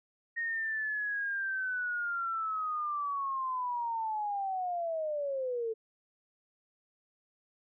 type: linear sweep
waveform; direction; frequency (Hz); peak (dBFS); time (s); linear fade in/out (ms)
sine; down; 1864.7 to 437.6; -31; 0.36-5.74; 20
effects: none